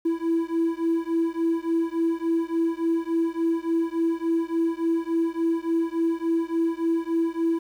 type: beating tone pair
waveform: triangle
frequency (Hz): 329.6 / 333.1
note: E4 / E4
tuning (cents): 0 / +18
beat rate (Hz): 3.5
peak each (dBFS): -22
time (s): 0.05-7.59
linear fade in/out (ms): 10
effects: tanh soft clip ceiling -15 dBFS + 9-bit

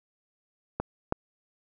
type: clicks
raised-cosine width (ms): 1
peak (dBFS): -14 / -11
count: 2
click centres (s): 0.8 / 1.124
effects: none

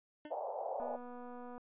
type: tone with exponential decay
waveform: 25% pulse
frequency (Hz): 301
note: D4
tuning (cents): +43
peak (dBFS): -39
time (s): 0.25-0.39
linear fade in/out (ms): 2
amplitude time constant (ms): 29
type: band-pass noise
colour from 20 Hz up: pink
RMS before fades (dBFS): -40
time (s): 0.3-0.97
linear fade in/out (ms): 20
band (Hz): 520 to 840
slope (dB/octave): 48
type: click train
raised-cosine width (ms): 1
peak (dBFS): -37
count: 192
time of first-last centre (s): 0.8-1.58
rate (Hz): 245
effects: resampled to 8000 Hz

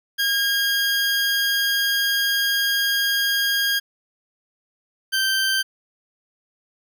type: tone pair in turn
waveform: 20% pulse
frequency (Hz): 1624 / 1559.9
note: G#6 / G6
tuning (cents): -39 / -9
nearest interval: minor second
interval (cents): 70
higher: first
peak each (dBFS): -14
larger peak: neither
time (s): 0.18-3.8 / 5.12-5.63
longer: first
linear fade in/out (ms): 20
effects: none

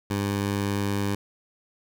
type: tone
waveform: 15% pulse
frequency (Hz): 100.5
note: G2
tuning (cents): +44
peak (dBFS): -18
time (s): 0.1-1.15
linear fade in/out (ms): 5
effects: none

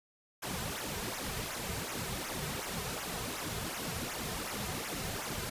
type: noise with flanger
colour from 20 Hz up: pink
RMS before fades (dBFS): -38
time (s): 0.42-5.5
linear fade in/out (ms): 10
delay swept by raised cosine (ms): 0.22 to 3.62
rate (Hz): 2.7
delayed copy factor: -0.8
effects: resampled to 32000 Hz

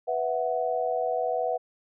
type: chord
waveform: sine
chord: B suspended fourth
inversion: none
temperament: equal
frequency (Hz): 493.9 / 659.3 / 740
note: B4 / E5 / F#5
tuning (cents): 0 / 0 / 0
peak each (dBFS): -29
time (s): 0.07-1.58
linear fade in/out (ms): 20
effects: none

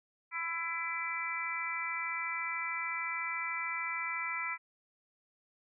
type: harmonic tone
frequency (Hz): 333.7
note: E4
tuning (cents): +21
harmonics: 3 / 4 / 5 / 6 / 7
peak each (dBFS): -42 / -40 / -49 / -38 / -38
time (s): 0.31-4.58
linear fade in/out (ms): 50
effects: none

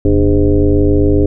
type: tone with frequency modulation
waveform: sine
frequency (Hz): 190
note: F#3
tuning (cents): +46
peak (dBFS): -7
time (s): 0.05-1.26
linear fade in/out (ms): 2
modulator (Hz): 107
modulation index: 2.5
effects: none

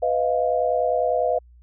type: tone cluster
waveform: sine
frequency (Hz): 498.2 / 628 / 698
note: B4 / D#5 / F5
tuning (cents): +15 / +16 / -1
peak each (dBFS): -23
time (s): 0.02-1.39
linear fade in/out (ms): 10
effects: added 60 Hz sine -47 dBFS peak until 1.62 s

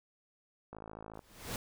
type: click train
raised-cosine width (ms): 1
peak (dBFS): -32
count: 26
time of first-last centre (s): 0.73-1.192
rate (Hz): 54.1
type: noise with exponential growth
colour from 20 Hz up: pink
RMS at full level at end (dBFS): -36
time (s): 1.14-1.56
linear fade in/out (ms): 2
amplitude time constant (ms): 90
effects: none

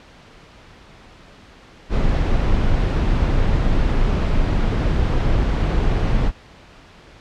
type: noise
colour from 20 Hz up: brown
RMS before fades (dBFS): -17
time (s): 1.89-6.32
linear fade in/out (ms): 50
effects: pink hiss -45 dBFS RMS until 7.2 s + low-pass 4000 Hz 12 dB/octave

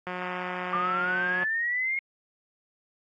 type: click train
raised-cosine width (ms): 0.5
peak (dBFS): -19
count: 248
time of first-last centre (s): 0.07-1.435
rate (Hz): 181
type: linear sweep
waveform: sine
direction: up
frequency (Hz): 1174.7 to 2164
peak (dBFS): -25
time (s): 0.73-1.99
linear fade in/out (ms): 2
effects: high-pass 60 Hz 12 dB/octave + AAC 32 kbps

